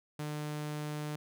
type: tone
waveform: sawtooth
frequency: 150 Hz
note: D3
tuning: 37 cents sharp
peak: -32 dBFS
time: 0.19-1.16 s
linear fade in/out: 5 ms
effects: none